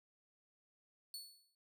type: tone with exponential decay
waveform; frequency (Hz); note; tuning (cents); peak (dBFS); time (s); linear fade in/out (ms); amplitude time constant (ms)
sawtooth; 4423; C#8; -5; -40; 1.14-1.55; 1; 89
effects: none